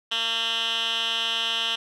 10% pulse tone with band-pass filter, 228 Hz, A#3, 38 cents flat, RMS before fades -26 dBFS, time 0.11-1.76 s, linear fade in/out 10 ms, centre 3000 Hz, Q 4.9, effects none

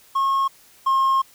triangle tone pair in turn, 1086 / 1071.7 Hz, C#6 / C6, -36 / +41 cents, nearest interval unison, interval 23 cents, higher first, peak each -15 / -13 dBFS, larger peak second, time 0.15-0.48 / 0.86-1.22 s, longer second, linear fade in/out 10 ms, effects tanh soft clip ceiling -9 dBFS + white hiss -52 dBFS RMS until 1.34 s

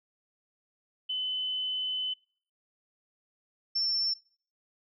sine tone pair in turn, 3026 / 5392 Hz, F#7 / E8, +38 / +38 cents, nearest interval minor seventh, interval 1000 cents, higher second, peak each -29 / -26 dBFS, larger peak second, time 1.09-2.14 / 3.75-4.14 s, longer first, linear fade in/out 10 ms, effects noise-tail reverb RT60 0.5 s tail -23 dB re dry

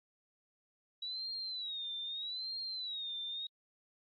sine tone with vibrato, 3880 Hz, B7, 31 cents flat, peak -38 dBFS, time 1.02-3.47 s, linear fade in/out 5 ms, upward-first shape sine, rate 0.8 Hz, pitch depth 140 cents each way, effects AAC 32 kbps

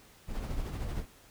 brown noise with tremolo, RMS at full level -33 dBFS, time 0.27-1.06 s, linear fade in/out 50 ms, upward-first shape sine, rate 13 Hz, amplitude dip 45%, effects pink hiss -58 dBFS RMS until 1.3 s

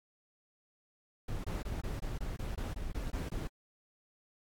brown noise bursts, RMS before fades -37 dBFS, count 12, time 1.28-3.475 s, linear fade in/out 5 ms, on 160 ms, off 25 ms, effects AAC 64 kbps

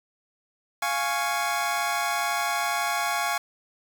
25% pulse chord, Db major, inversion first, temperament equal, 698.5 / 830.6 / 1108.7 Hz, F5 / Ab5 / Db6, 0 / 0 / 0 cents, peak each -25 dBFS, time 0.82-3.38 s, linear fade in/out 5 ms, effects 7-bit

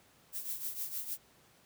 violet noise with tremolo, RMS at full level -36 dBFS, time 0.32-1.18 s, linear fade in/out 50 ms, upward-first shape triangle, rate 6.5 Hz, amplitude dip 75%, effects pink hiss -64 dBFS RMS until 1.65 s + high-pass 80 Hz 12 dB/octave

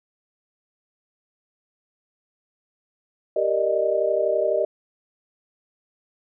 sine chord, Eb major seventh, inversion first, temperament equal with one note detuned, 392 / 466.2 / 590.4 / 622.3 Hz, G4 / Bb4 / D5 / Eb5, 0 / 0 / +9 / 0 cents, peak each -26 / -26 / -25 / -22 dBFS, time 3.36-4.65 s, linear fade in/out 5 ms, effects none

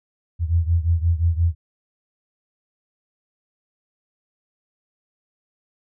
sine beating tone pair, 82.41 / 88.11 Hz, E2 / F2, 0 / +16 cents, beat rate 5.7 Hz, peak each -18 / -21 dBFS, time 0.39-1.55 s, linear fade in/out 50 ms, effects none

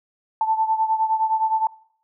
sine beating tone pair, 880 / 889.7 Hz, A5 / A5, 0 / +19 cents, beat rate 9.7 Hz, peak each -19 / -24 dBFS, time 0.41-1.67 s, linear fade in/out 2 ms, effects noise-tail reverb RT60 0.6 s tail -21 dB re dry

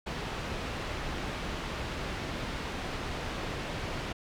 pink low-pass noise, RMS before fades -36 dBFS, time 0.06-4.13 s, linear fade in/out 10 ms, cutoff 3700 Hz, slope 12 dB/octave, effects none

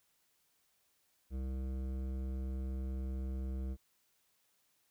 sine tone with hard clipping, 65.41 Hz, C2, in tune, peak -38 dBFS, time 1.3-3.77 s, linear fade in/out 50 ms, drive 13 dB, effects white hiss -75 dBFS RMS until 4.9 s

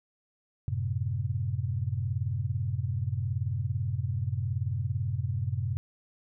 sine chord, F# diminished, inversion none, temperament equal, 92.5 / 110 / 130.81 Hz, F#2 / A2 / C3, 0 / 0 / 0 cents, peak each -32 dBFS, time 0.68-5.77 s, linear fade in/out 0 ms, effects none

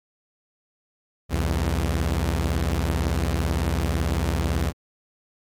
sawtooth beating tone pair, 65.5 / 83.5 Hz, C2 / E2, +2 / +23 cents, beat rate 18 Hz, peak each -20 dBFS, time 1.29-4.73 s, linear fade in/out 50 ms, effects MP3 96 kbps

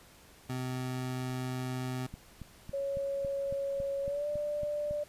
25% pulse tone, 127.9 Hz, C3, 39 cents flat, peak -30 dBFS, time 0.49-2.07 s, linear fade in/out 10 ms
click train, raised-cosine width 5 ms, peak -30 dBFS, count 11, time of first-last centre 2.14-4.91 s, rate 3.61 Hz
sine tone with pitch glide, 554.4 to 590.8 Hz, C#5 to D5, 0 to +10 cents, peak -31 dBFS, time 2.73-5.04 s, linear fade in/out 10 ms, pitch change +110 cents, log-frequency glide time 4.03-4.27 s
effects pink hiss -57 dBFS RMS until 5.08 s + resampled to 32000 Hz

